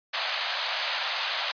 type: band-pass noise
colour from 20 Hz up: white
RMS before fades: -30 dBFS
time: 0.13-1.52 s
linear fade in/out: 10 ms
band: 580 to 4600 Hz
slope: 48 dB/octave
effects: resampled to 11025 Hz